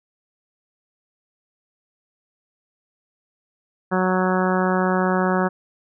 harmonic tone, 185 Hz, F#3, in tune, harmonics 1 / 2 / 3 / 4 / 5 / 6 / 7 / 8 / 9, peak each -21 / -24 / -26 / -27 / -28 / -29 / -29 / -30 / -31 dBFS, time 3.91-5.49 s, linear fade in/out 20 ms, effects none

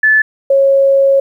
sine tone pair in turn, 1738 / 547.4 Hz, A6 / C#5, -22 / -22 cents, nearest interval octave + minor sixth, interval 2000 cents, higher first, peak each -6 dBFS, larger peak neither, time 0.03-0.22 / 0.5-1.2 s, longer second, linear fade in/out 5 ms, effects 8-bit

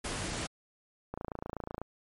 pink noise, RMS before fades -36 dBFS, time 0.04-0.47 s, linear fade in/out 10 ms
click train, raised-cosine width 1 ms, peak -23 dBFS, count 20, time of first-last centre 1.14-1.816 s, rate 28.1 Hz
effects MP3 48 kbps

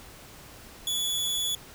sawtooth tone with amplitude modulation, 3418 Hz, G#7, 49 cents sharp, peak -22 dBFS, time 0.87-1.55 s, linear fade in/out 2 ms, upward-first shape sine, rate 214 Hz, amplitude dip 30%, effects pink hiss -48 dBFS RMS until 1.74 s

